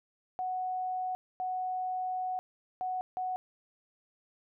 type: tone bursts at uneven times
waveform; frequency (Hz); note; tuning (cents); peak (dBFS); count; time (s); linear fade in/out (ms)
sine; 740; F#5; 0; -31; 4; 0.39-1.15 / 1.4-2.39 / 2.81-3.01 / 3.17-3.36; 0
effects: none